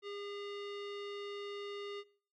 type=tone with low-pass filter; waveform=square; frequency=405.8 Hz; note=G#4; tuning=40 cents flat; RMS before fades=-44 dBFS; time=0.02-2.04 s; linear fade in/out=50 ms; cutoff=3600 Hz; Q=2.2; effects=noise-tail reverb RT60 0.5 s tail -21 dB re dry